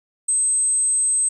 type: tone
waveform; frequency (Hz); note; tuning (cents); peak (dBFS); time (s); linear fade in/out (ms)
sine; 8240; C9; -28; -14; 0.28-1.29; 10
effects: tanh soft clip ceiling -15 dBFS + 9-bit